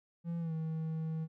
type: tone with pitch glide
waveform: triangle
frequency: 169.1 to 159.89 Hz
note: E3 to D#3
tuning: +44 to +47 cents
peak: -32 dBFS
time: 0.24-1.28 s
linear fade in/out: 50 ms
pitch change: -97 cents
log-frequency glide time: 0.39-0.53 s
effects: none